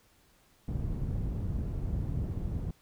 white low-pass noise, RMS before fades -33 dBFS, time 0.68-2.71 s, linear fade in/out 5 ms, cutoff 110 Hz, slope 12 dB/octave, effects pink hiss -65 dBFS RMS until 2.81 s

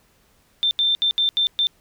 sine tone bursts at uneven times, 3572 Hz, A7, 25 cents sharp, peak -16 dBFS, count 6, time 0.63-0.71 / 0.79-0.95 / 1.02-1.11 / 1.18-1.29 / 1.37-1.47 / 1.59-1.67 s, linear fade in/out 0 ms, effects pink hiss -60 dBFS RMS until 1.8 s

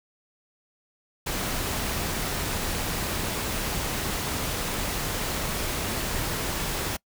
pink noise, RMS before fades -29 dBFS, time 1.26-6.97 s, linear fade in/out 10 ms, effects noise-tail reverb RT60 0.1 s tail -25 dB re dry

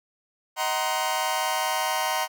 sawtooth chord, C half-diminished seventh, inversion first, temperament just, 627.9 / 753.5 / 941.9 / 1046.5 Hz, Eb5 / Gb5 / Bb5 / C6, +16 / +31 / +18 / 0 cents, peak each -28 / -25 / -24 / -27 dBFS, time 0.56-2.28 s, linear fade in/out 50 ms, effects none

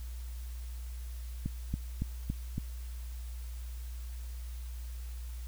click train, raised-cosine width 5 ms, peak -20 dBFS, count 5, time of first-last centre 1.46-2.58 s, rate 3.57 Hz, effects added 60 Hz sine -38 dBFS peak until 5.47 s + white hiss -56 dBFS RMS until 5.47 s

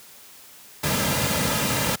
pink noise with comb filter, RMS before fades -23 dBFS, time 0.83-1.96 s, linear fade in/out 10 ms, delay 2.7 ms, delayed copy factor -0.55, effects white hiss -47 dBFS RMS until 2 s + high-pass 80 Hz 12 dB/octave

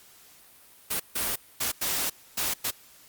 white noise bursts at uneven times, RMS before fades -28 dBFS, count 6, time 0.9-1 / 1.15-1.36 / 1.6-1.72 / 1.81-2.1 / 2.37-2.54 / 2.64-2.71 s, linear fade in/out 10 ms, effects white hiss -54 dBFS RMS until 3.08 s + Opus 48 kbps

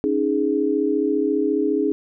sine chord, C# suspended second, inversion none, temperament just, 277.2 / 311.8 / 415.8 Hz, C#4 / D#4 / G#4, 0 / +4 / +2 cents, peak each -23 / -22 / -21 dBFS, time 0.04-1.92 s, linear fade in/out 0 ms, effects none

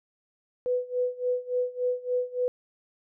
sine tone with tremolo, 497 Hz, B4, 11 cents sharp, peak -22 dBFS, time 0.66-2.48 s, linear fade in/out 0 ms, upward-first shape sine, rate 3.5 Hz, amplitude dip 90%, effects none

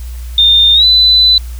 sine tone with pitch glide, 3626 to 4000 Hz, A#7 to B7, -49 to +21 cents, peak -4 dBFS, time 0.38-1.38 s, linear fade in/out 2 ms, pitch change +170 cents, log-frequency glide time 0.74-0.85 s, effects added 60 Hz sine -21 dBFS peak until 1.59 s + white hiss -39 dBFS RMS until 1.59 s

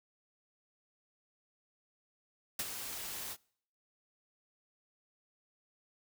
white noise with ADSR envelope, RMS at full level -34 dBFS, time 2.59-3.37 s, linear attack 4 ms, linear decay 43 ms, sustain -8 dB, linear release 53 ms, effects noise-tail reverb RT60 0.6 s tail -25 dB re dry

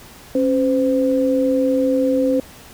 sine tone pair together, 272.5 / 513 Hz, C#4 / C5, -29 / -34 cents, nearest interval major seventh, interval 1095 cents, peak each -17 dBFS, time 0.35-2.4 s, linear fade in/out 2 ms, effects pink hiss -42 dBFS RMS until 2.73 s

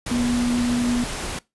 sine tone in noise, 242.3 Hz, B3, 33 cents flat, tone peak -19 dBFS, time 0.11-1.04 s, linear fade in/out 5 ms, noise pink, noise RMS -29 dBFS, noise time 0.06-1.39 s, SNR +7 dB, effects noise-tail reverb RT60 0.2 s tail -21 dB re dry + resampled to 24000 Hz

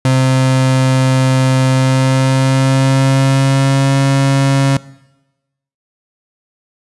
35% pulse tone with pitch glide, 130.81 to 136.76 Hz, C3 to C#3, 0 to -23 cents, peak -7 dBFS, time 0.05-4.77 s, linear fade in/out 2 ms, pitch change +77 cents, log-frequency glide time 1.7-3.98 s, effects noise-tail reverb RT60 1.0 s tail -20 dB re dry + resampled to 24000 Hz

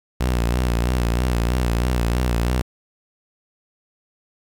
sawtooth tone with vibrato, 60.2 Hz, B1, 44 cents flat, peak -14 dBFS, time 0.2-2.62 s, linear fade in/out 10 ms, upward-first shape sine, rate 3.1 Hz, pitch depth 81 cents each way, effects 8-bit

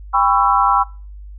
sine chord, C# half-diminished seventh, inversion second, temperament just, 798.3 / 997.9 / 1108.7 / 1330.5 Hz, G5 / B5 / C#6 / E6, +31 / +18 / 0 / +16 cents, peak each -17 dBFS, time 0.13-0.84 s, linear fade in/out 20 ms, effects noise-tail reverb RT60 0.4 s tail -25 dB re dry + added 50 Hz sine -32 dBFS peak until 1.38 s

